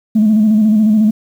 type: tone with vibrato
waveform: sine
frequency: 215 Hz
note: A3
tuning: 40 cents flat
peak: -6 dBFS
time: 0.15-1.11 s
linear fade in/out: 10 ms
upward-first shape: square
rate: 14 Hz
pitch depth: 45 cents each way
effects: tanh soft clip ceiling -4 dBFS + 7-bit